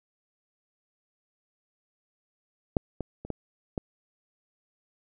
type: clicks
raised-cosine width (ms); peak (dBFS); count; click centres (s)
2; -9 / -18 / -26 / -17 / -16; 5; 2.768 / 3.007 / 3.25 / 3.303 / 3.778
effects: none